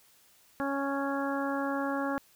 harmonic tone, 277.2 Hz, C#4, in tune, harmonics 1 / 2 / 3 / 4 / 5 / 6, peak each -32 / -35 / -37 / -38 / -39 / -40 dBFS, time 0.6-2.18 s, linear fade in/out 0 ms, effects white hiss -62 dBFS RMS until 2.35 s

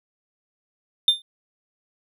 triangle tone with exponential decay, 3599 Hz, A7, 38 cents sharp, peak -7 dBFS, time 1.08-1.22 s, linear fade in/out 2 ms, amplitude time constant 29 ms, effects tanh soft clip ceiling -7 dBFS

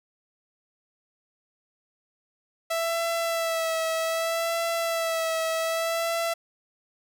sawtooth tone with vibrato, 659.3 Hz, E5, in tune, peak -21 dBFS, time 2.7-6.34 s, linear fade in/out 10 ms, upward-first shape sine, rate 0.64 Hz, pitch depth 29 cents each way, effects none

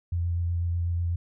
sine tone with vibrato, 86 Hz, F2, 26 cents flat, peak -24 dBFS, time 0.12-1.16 s, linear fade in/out 5 ms, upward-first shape sine, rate 8.1 Hz, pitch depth 16 cents each way, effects none

